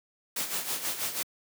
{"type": "noise with tremolo", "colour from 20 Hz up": "white", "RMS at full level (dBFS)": -30, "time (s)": [0.36, 1.23], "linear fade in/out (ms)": 5, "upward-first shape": "sine", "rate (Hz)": 6.2, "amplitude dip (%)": 65, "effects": ["high-pass 150 Hz 12 dB/octave"]}